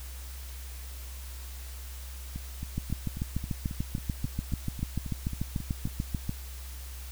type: two click trains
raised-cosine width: 5 ms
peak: -17 / -24 dBFS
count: 25 / 14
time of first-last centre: 2.78-6.294 / 2.36-5.874 s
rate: 6.83 / 3.7 Hz
effects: added 64 Hz sine -39 dBFS peak until 7.11 s + white hiss -48 dBFS RMS until 7.11 s